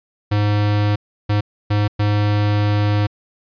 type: tone bursts at uneven times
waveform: square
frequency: 103.83 Hz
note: G#2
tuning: in tune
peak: -15 dBFS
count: 4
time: 0.31-0.96 / 1.29-1.41 / 1.7-1.88 / 1.99-3.07 s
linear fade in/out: 10 ms
effects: resampled to 11025 Hz